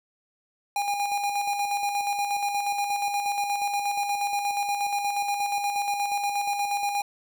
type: tone with tremolo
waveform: square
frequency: 812 Hz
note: G#5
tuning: 39 cents flat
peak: -24 dBFS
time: 0.76-7.02 s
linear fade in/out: 2 ms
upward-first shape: square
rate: 8.4 Hz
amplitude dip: 40%
effects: none